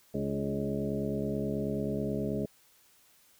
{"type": "harmonic tone with a mistuned harmonic", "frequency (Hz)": 69.3, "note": "C#2", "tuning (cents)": 0, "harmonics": [1, 2, 3, 4, 5, 6, 8, 9], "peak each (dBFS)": [-45, -37, -34, -38, -43, -36, -41, -40], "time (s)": [0.14, 2.46], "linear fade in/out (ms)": 5, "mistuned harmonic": 4, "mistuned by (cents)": 40, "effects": ["white hiss -63 dBFS RMS until 3.39 s"]}